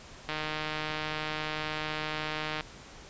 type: click train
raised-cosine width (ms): 0.3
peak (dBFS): -17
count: 358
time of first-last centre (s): 0.29-2.608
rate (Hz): 154
effects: pink hiss -49 dBFS RMS until 3.09 s + resampled to 16000 Hz